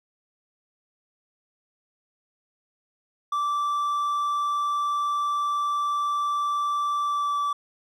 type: tone with pitch glide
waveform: triangle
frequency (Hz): 1167 to 1157.6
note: D6 to D6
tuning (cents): -11 to -25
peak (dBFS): -21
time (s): 3.32-7.53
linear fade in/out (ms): 5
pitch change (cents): -14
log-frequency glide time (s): 7.03-7.39
effects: none